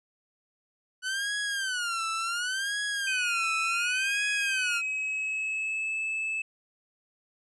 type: tone with vibrato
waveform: sawtooth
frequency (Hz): 1485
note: F#6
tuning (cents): +6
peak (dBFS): -25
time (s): 1.02-4.82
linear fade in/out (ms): 50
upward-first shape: sine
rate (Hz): 0.69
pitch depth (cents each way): 200
type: tone with pitch glide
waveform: triangle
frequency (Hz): 2503 to 2614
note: D#7 to E7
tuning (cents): +10 to -15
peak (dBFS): -27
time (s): 3.07-6.42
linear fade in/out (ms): 5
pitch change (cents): +75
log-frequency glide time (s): 4.14-5.96
effects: resampled to 24000 Hz